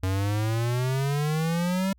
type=exponential sweep; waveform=square; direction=up; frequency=92.5 to 196 Hz; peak=-24 dBFS; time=0.03-1.93 s; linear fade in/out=5 ms; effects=added 60 Hz sine -55 dBFS peak until 1.98 s